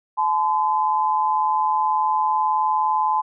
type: tone pair together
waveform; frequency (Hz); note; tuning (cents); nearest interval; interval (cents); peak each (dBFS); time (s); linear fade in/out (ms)
sine; 861 / 1020.7; A5 / C6; -38 / -43; minor third; 295; -20; 0.17-3.22; 20
effects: none